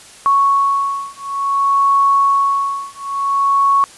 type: beating tone pair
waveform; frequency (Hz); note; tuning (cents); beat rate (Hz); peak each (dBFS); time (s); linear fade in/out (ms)
sine; 1108.7 / 1109.26; C#6 / C#6; 0 / +1; 0.56; -15; 0.26-3.84; 0
effects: white hiss -40 dBFS RMS until 3.97 s + resampled to 24000 Hz